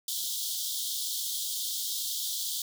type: high-pass noise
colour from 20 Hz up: pink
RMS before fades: -33 dBFS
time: 0.08-2.62 s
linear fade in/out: 2 ms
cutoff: 3200 Hz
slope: 96 dB/octave
effects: none